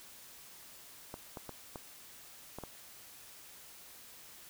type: clicks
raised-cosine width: 1 ms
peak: -28 dBFS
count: 6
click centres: 1.141 / 1.372 / 1.493 / 1.758 / 2.586 / 2.637 s
effects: white hiss -54 dBFS RMS until 4.49 s